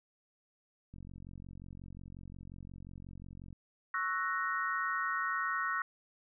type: click train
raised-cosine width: 5 ms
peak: -37 dBFS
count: 119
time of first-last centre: 0.94-3.528 s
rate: 45.6 Hz
type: chord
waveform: sine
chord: F# dominant seventh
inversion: second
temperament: equal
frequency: 1108.7 / 1318.5 / 1480 / 1864.7 Hz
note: C#6 / E6 / F#6 / A#6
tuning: 0 / 0 / 0 / 0 cents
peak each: -37 dBFS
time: 3.94-5.82 s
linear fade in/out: 2 ms
effects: none